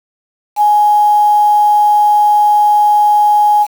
sine tone with quantisation, 835 Hz, G#5, 9 cents sharp, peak -6 dBFS, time 0.56-3.67 s, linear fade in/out 50 ms, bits 5, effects none

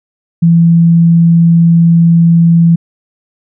sine tone, 167.8 Hz, E3, 31 cents sharp, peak -3 dBFS, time 0.42-2.76 s, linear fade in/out 10 ms, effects none

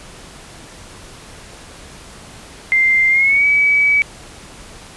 sine tone with pitch glide, 2093 to 2282 Hz, C7 to C#7, 0 to +50 cents, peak -10 dBFS, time 2.72-4.02 s, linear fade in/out 0 ms, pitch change +150 cents, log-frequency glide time 3.09-3.46 s, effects pink hiss -38 dBFS RMS until 4.96 s + resampled to 24000 Hz

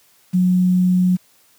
sine tone with quantisation, 182.1 Hz, F#3, 27 cents flat, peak -12 dBFS, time 0.33-1.17 s, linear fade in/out 20 ms, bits 7, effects white hiss -55 dBFS RMS until 1.58 s + high-pass 60 Hz 12 dB/octave

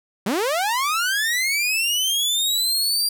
sawtooth linear sweep, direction up, 177.2 to 4776 Hz, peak -16 dBFS, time 0.26-3.09 s, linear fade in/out 5 ms, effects none

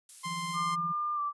violet noise, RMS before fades -44 dBFS, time 0.09-0.56 s, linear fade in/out 2 ms
sawtooth tone, 1046.5 Hz, C6, in tune, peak -30 dBFS, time 0.23-0.76 s, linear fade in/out 20 ms
sine tone with tremolo, 168.8 Hz, E3, 41 cents sharp, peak -36 dBFS, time 0.25-0.93 s, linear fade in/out 20 ms, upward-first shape sine, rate 17 Hz, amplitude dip 70%
sine tone with pitch glide, 1200 to 1167.2 Hz, D6 to D6, +37 to -11 cents, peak -29 dBFS, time 0.53-1.33 s, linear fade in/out 50 ms, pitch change -48 cents, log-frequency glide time 1.15-1.2 s
effects resampled to 24000 Hz

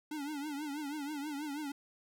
square tone with vibrato, 292.8 Hz, D4, 5 cents flat, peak -38 dBFS, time 0.11-1.72 s, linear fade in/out 5 ms, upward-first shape triangle, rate 6.2 Hz, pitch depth 120 cents each way, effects none

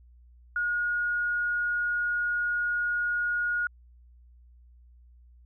sine tone, 1440 Hz, F#6, 47 cents flat, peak -25 dBFS, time 0.56-3.67 s, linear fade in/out 2 ms, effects added 60 Hz sine -52 dBFS peak until 5.45 s

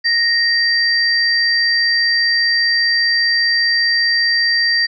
sine tone pair together, 1865 / 4700 Hz, A#6 / D8, 0 / +1 cents, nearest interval octave + major third, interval 1601 cents, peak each -15 dBFS, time 0.04-4.87 s, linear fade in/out 20 ms, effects none

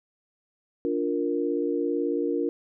sine chord, Bb major, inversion first, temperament just, 291.4 / 349.6 / 466.2 Hz, D4 / F4 / Bb4, -13 / +2 / 0 cents, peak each -28 / -28 / -28 dBFS, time 0.85-2.49 s, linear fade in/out 0 ms, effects none

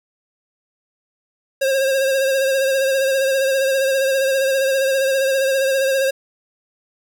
square tone with vibrato, 537 Hz, C5, 45 cents sharp, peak -16 dBFS, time 1.61-6.11 s, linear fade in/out 10 ms, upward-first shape sine, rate 15 Hz, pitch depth 35 cents each way, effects none

